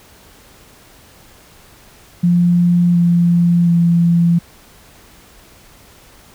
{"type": "tone with pitch steps", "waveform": "sine", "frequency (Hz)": [174.61, 172.5, 170.42], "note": ["F3", "F3", "F3"], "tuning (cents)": [0, -21, -42], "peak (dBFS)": -9, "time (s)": [2.23, 4.39], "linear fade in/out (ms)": 10, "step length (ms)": 720, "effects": ["pink hiss -45 dBFS RMS until 6.34 s"]}